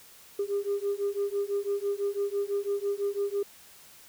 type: beating tone pair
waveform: sine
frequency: 399.9 / 405.9 Hz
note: G4 / G#4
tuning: +35 / -40 cents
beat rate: 6 Hz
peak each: -29 / -29 dBFS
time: 0.39-3.43 s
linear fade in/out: 5 ms
effects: tanh soft clip ceiling -22 dBFS + white hiss -53 dBFS RMS until 4.08 s